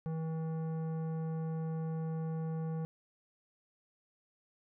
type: tone with tanh clipping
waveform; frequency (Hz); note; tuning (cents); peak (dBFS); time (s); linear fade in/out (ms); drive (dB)
triangle; 160.8; E3; -43; -36; 0.06-2.85; 0; 17
effects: none